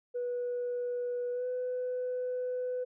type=tone with pitch glide; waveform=sine; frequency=488.9 to 500.9 Hz; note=B4 to B4; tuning=-18 to +24 cents; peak=-30 dBFS; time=0.14-2.85 s; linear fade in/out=20 ms; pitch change=+42 cents; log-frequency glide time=1.32-1.46 s; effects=tanh soft clip ceiling -28 dBFS